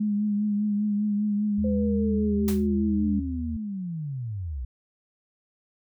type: tone with vibrato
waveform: sine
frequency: 207.7 Hz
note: G#3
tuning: in tune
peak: -22 dBFS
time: 0-3.2 s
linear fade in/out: 10 ms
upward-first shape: triangle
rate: 5 Hz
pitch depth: 40 cents each way
type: tone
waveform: sine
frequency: 78 Hz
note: D#2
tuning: 5 cents sharp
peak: -30 dBFS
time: 1.58-3.57 s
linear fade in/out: 5 ms
type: linear sweep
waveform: sine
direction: down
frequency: 515 to 57.1 Hz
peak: -29 dBFS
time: 1.64-4.65 s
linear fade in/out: 5 ms
type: noise with exponential decay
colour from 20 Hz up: white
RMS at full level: -31 dBFS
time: 2.48-2.67 s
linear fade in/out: 1 ms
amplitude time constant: 40 ms
effects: none